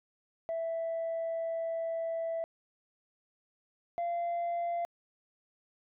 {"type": "tone pair in turn", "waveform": "sine", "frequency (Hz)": [660, 688.3], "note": ["E5", "F5"], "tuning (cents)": [2, -25], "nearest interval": "minor second", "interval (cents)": 73, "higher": "second", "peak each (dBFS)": [-30, -28], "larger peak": "second", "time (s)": [[0.49, 2.44], [3.98, 4.85]], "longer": "first", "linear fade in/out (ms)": 0, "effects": ["tanh soft clip ceiling -29 dBFS"]}